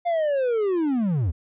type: linear sweep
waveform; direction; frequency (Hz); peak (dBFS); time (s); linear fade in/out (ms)
triangle; down; 707 to 69.3; -18; 0.05-1.32; 20
effects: resampled to 8000 Hz